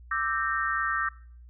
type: chord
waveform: sine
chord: E half-diminished seventh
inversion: third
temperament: equal with one note detuned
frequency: 1174.7 / 1318.5 / 1568 / 1840 Hz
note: D6 / E6 / G6 / Bb6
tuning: 0 / 0 / 0 / -23 cents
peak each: -31 dBFS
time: 0.11-1.09 s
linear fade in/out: 5 ms
effects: noise-tail reverb RT60 0.5 s tail -22 dB re dry + added 60 Hz sine -46 dBFS peak until 1.49 s